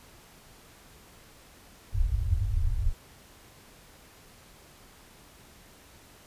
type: low-pass noise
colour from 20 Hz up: pink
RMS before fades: -26 dBFS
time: 1.92-2.94 s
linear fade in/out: 50 ms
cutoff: 110 Hz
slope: 96 dB/octave
effects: pink hiss -54 dBFS RMS until 6.26 s + resampled to 32000 Hz